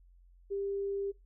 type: tone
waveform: sine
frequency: 397.3 Hz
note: G4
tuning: 23 cents sharp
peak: -32 dBFS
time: 0.5-1.12 s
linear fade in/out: 20 ms
effects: noise-tail reverb RT60 0.2 s tail -21 dB re dry + added 44 Hz sine -57 dBFS peak until 1.25 s